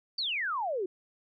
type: exponential sweep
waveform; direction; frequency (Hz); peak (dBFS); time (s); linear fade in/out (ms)
sine; down; 4703 to 349.2; -29; 0.18-0.86; 5
effects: none